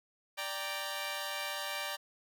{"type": "chord", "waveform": "10% pulse", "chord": "G minor", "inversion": "second", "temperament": "equal", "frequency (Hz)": [587.3, 784, 932.3], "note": ["D5", "G5", "Bb5"], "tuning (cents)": [0, 0, 0], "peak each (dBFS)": [-31, -33, -33], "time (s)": [0.37, 1.97], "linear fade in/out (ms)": 20, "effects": []}